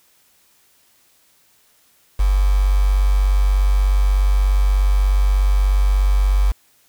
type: tone with quantisation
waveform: sine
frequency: 48.35 Hz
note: G1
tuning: 23 cents flat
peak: -12 dBFS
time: 2.19-6.52 s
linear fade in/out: 10 ms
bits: 5
effects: white hiss -57 dBFS RMS until 6.88 s